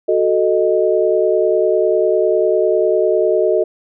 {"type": "chord", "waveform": "sine", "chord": "D# diminished", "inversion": "first", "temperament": "equal", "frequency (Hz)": [370, 440, 622.3], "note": ["F#4", "A4", "D#5"], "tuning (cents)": [0, 0, 0], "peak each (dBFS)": -16, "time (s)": [0.08, 3.64], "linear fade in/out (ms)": 10, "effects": []}